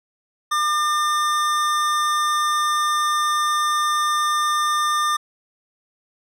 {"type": "tone pair together", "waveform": "square", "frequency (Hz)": [1201.4, 1800], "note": ["D6", "A6"], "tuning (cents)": [39, 39], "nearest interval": "perfect fifth", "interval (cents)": 700, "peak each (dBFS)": [-19, -29], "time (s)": [0.51, 5.17], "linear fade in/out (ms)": 10, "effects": ["low-pass 11000 Hz 12 dB/octave"]}